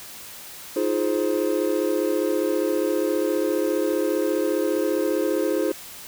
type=chord; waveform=triangle; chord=F minor seventh; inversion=third; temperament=just; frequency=314.3 / 349.2 / 419.1 / 523.8 Hz; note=Eb4 / F4 / Ab4 / C5; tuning=+18 / 0 / +16 / +2 cents; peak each=-24 dBFS; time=0.76-5.72 s; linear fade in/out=5 ms; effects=white hiss -40 dBFS RMS until 6.07 s